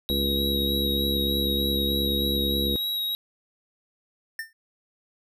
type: tone with vibrato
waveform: square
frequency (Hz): 3834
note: A#7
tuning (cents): +48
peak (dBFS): -26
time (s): 0.09-3.15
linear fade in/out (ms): 0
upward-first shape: sine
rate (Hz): 3.3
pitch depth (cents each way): 15
type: harmonic tone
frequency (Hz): 69.3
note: C#2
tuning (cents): 0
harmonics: 1 / 2 / 3 / 4 / 5 / 6 / 7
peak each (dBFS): -29 / -40 / -30 / -34 / -32 / -38 / -33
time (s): 0.1-2.76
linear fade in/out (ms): 0
type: tone with exponential decay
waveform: square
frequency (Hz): 1800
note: A6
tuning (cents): +39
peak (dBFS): -27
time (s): 4.39-4.53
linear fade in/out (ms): 2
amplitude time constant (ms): 30
effects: none